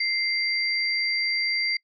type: tone pair together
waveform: sine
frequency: 2093 / 4709 Hz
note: C7 / D8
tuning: 0 / +4 cents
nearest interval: octave + major second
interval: 1404 cents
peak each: -25 / -26 dBFS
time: 0-1.77 s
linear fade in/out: 5 ms
effects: noise-tail reverb RT60 0.1 s tail -24 dB re dry